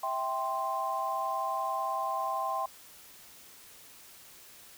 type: chord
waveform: sine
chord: C major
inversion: first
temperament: just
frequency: 654.1 / 784.9 / 1046.5 Hz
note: E5 / G5 / C6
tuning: -14 / +2 / 0 cents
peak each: -37 / -34 / -32 dBFS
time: 0.03-2.66 s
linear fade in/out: 5 ms
effects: white hiss -53 dBFS RMS until 4.77 s